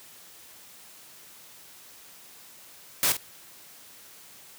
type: noise with echo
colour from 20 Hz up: white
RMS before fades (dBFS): -23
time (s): 3.03-3.12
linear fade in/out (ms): 0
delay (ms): 48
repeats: 1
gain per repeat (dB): -10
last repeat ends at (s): 3.168
effects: white hiss -50 dBFS RMS until 4.58 s + high-pass 80 Hz 12 dB/octave